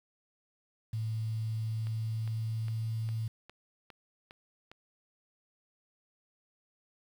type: tone with pitch glide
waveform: sine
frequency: 110.7 to 111.92 Hz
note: A2 to A2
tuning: +11 to +30 cents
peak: -31 dBFS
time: 0.93-3.28 s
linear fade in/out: 5 ms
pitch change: +19 cents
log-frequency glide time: 1.52-2.85 s
type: click train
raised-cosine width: 0.3 ms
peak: -33 dBFS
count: 8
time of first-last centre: 1.87-4.716 s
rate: 2.46 Hz
effects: 9-bit